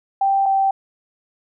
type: tone pair in turn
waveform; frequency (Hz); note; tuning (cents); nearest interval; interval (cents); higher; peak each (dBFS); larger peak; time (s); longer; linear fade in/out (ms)
sine; 784 / 778.6; G5 / G5; 0 / -12; unison; 12; first; -14; neither; 0.21-0.46 / 0.46-0.71; neither; 5
effects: none